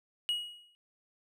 triangle tone with exponential decay, 2900 Hz, F#7, 35 cents flat, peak -25 dBFS, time 0.29-0.75 s, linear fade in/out 0 ms, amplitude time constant 100 ms, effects none

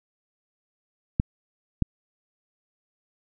clicks, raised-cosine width 5 ms, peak -8 dBFS, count 2, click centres 1.199 / 1.823 s, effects none

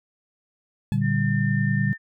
sine chord, G minor, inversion first, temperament equal, 116.54 / 146.83 / 196 Hz, Bb2 / D3 / G3, 0 / 0 / 0 cents, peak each -24 dBFS, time 0.92-1.93 s, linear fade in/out 0 ms
15% pulse tone with exponential decay, 859 Hz, A5, 42 cents flat, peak -31 dBFS, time 0.92-1.02 s, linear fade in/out 5 ms, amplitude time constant 21 ms
sine tone, 1800 Hz, A6, 39 cents sharp, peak -29 dBFS, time 1.01-1.98 s, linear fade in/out 50 ms
effects none

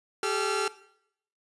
sawtooth tone cluster, 390.2 / 429.5 / 1372 Hz, G4 / A4 / F6, -8 / -42 / -31 cents, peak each -27 dBFS, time 0.23-0.68 s, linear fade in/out 2 ms, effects noise-tail reverb RT60 0.7 s tail -17 dB re dry + resampled to 24000 Hz

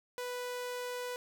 sawtooth tone, 493.9 Hz, B4, in tune, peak -33 dBFS, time 0.18-1.16 s, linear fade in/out 0 ms, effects none

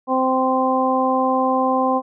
harmonic tone, 260.1 Hz, C4, 10 cents flat, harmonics 1 / 2 / 3 / 4, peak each -21 / -21 / -21 / -21 dBFS, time 0.07-2.02 s, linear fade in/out 50 ms, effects none

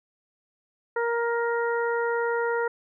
harmonic tone, 468.7 Hz, A#4, 9 cents sharp, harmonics 1 / 2 / 3 / 4, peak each -25 / -30 / -31 / -35 dBFS, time 0.96-2.68 s, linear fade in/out 5 ms, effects none

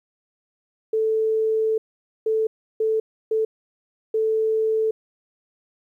sine tone bursts at uneven times, 440 Hz, A4, in tune, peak -18 dBFS, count 5, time 0.93-1.78 / 2.26-2.47 / 2.8-3 / 3.31-3.45 / 4.14-4.91 s, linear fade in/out 5 ms, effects 10-bit

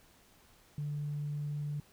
sine tone, 146.83 Hz, D3, in tune, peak -33 dBFS, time 0.78-1.8 s, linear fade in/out 2 ms, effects tanh soft clip ceiling -29 dBFS + pink hiss -63 dBFS RMS until 1.92 s

